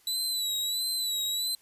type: tone with vibrato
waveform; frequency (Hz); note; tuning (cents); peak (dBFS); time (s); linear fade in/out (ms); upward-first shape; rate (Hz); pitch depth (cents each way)
sawtooth; 3951; B7; 0; -25; 0.07-1.55; 2; sine; 1.5; 61
effects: white hiss -62 dBFS RMS until 1.61 s + resampled to 32000 Hz